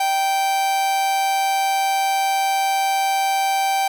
45% pulse tone with amplitude modulation, 780 Hz, G5, 9 cents flat, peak -16 dBFS, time 0-3.88 s, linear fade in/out 5 ms, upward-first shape sine, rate 165 Hz, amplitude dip 30%, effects none

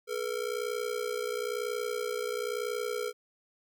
square ring-modulated tone, 455.4 Hz, A#4, 40 cents flat, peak -29 dBFS, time 0.07-3.13 s, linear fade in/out 50 ms, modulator 30.5 Hz, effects none

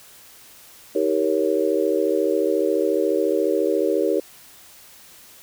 sine chord, Eb dominant seventh, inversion none, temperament equal with one note detuned, 317.8 / 392 / 466.2 / 554.4 Hz, Eb4 / G4 / Bb4 / Db5, +37 / 0 / 0 / 0 cents, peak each -24 / -22 / -23 / -24 dBFS, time 0.95-4.2 s, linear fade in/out 5 ms, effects white hiss -47 dBFS RMS until 5.42 s

